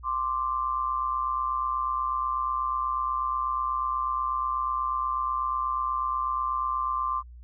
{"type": "tone pair together", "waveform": "sine", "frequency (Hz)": [1046.5, 1174.7], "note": ["C6", "D6"], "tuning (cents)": [0, 0], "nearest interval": "major second", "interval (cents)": 200, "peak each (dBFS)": -28, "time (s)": [0.03, 7.23], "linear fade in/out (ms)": 50, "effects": ["added 60 Hz sine -43 dBFS peak until 7.43 s"]}